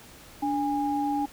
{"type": "tone pair together", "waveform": "sine", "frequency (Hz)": [290.6, 820], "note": ["D4", "G#5"], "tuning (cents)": [-18, -22], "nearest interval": "octave + tritone", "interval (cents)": 1796, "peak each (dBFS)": -27, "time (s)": [0.42, 1.26], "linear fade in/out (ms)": 10, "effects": ["pink hiss -49 dBFS RMS until 1.32 s"]}